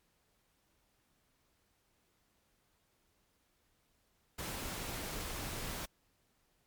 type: noise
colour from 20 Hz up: pink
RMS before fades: -41 dBFS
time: 4.38-5.86 s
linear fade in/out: 10 ms
effects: pink hiss -75 dBFS RMS until 6.66 s + MP3 96 kbps